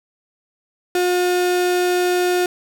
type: tone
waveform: 35% pulse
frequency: 358.7 Hz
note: F4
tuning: 46 cents sharp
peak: -14 dBFS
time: 0.95-2.46 s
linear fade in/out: 2 ms
effects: none

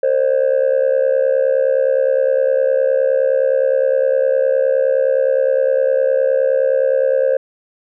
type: tone with amplitude modulation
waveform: sine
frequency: 530 Hz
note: C5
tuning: 22 cents sharp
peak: -6 dBFS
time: 0.03-7.37 s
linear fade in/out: 5 ms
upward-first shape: sine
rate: 69.7 Hz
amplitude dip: 90%
effects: tanh soft clip ceiling -8 dBFS

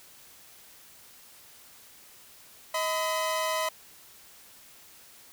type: tone pair together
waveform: sawtooth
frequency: 633 / 1009.8 Hz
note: D#5 / B5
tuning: +30 / +38 cents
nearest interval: minor sixth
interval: 808 cents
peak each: -26 dBFS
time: 2.74-3.69 s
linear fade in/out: 5 ms
effects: white hiss -53 dBFS RMS until 5.32 s

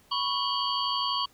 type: tone cluster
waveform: sine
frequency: 993 / 1105 / 2922 / 3215 / 4536 Hz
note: B5 / C#6 / F#7 / G7 / C#8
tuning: +9 / -6 / -22 / +43 / +39 cents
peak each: -33 / -30 / -35 / -33 / -32 dBFS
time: 0.11-1.26 s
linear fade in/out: 10 ms
effects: pink hiss -60 dBFS RMS until 1.33 s

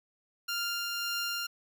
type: tone with tremolo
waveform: 15% pulse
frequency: 1396.9 Hz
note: F6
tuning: in tune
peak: -24 dBFS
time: 0.48-1.47 s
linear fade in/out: 10 ms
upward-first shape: triangle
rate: 1.8 Hz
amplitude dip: 25%
effects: none

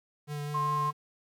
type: tone with vibrato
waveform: square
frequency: 146.83 Hz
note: D3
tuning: in tune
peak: -34 dBFS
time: 0.27-0.93 s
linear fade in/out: 50 ms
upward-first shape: sine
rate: 5 Hz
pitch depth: 14 cents each way
type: tone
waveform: sine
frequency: 1058 Hz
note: C6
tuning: 19 cents sharp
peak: -27 dBFS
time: 0.54-0.91 s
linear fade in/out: 10 ms
effects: 11-bit

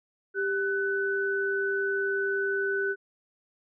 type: tone pair together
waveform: sine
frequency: 394.3 / 1498.2 Hz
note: G4 / F#6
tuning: +10 / +21 cents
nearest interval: octave + major seventh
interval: 2311 cents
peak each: -28 / -28 dBFS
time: 0.34-2.96 s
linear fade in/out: 50 ms
effects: none

